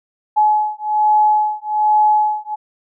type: beating tone pair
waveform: sine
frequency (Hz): 849 / 850.2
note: G#5 / G#5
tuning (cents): +38 / +40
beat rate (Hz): 1.2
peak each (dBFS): -15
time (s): 0.36-2.56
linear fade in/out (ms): 20
effects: none